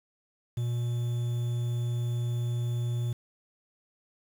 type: tone with quantisation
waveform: triangle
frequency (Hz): 119.9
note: A#2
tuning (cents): +49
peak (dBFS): -25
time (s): 0.57-3.13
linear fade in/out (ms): 5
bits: 8
effects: none